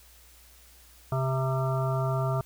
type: harmonic tone with a mistuned harmonic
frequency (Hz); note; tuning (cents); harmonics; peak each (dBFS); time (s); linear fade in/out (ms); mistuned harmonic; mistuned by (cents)
131.9; C3; +14; 1 / 3 / 5 / 7 / 9 / 10; -26 / -36 / -32 / -38 / -36 / -41; 1.12-2.41; 2; 10; +45
effects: added 60 Hz sine -56 dBFS peak until 2.45 s + white hiss -56 dBFS RMS until 2.45 s